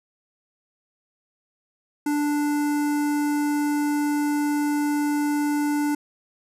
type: tone with notch filter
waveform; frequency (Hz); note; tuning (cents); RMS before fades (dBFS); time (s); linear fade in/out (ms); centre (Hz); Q
square; 293.7; D4; 0; -23; 2.06-5.95; 5; 3500; 0.78
effects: resampled to 32000 Hz